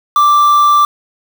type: tone with quantisation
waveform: triangle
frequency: 1174.7 Hz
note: D6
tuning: in tune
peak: -4 dBFS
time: 0.16-0.85 s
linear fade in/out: 2 ms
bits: 4
effects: none